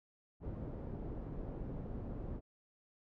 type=low-pass noise; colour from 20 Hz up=pink; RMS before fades=-43 dBFS; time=0.4-2.41 s; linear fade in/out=50 ms; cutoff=440 Hz; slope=12 dB/octave; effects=none